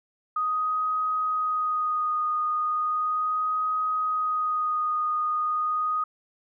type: tone with vibrato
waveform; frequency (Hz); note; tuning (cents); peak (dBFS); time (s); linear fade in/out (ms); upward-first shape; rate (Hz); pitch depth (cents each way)
sine; 1244.5; D#6; 0; -23; 0.36-6.04; 5; sine; 0.36; 17
effects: none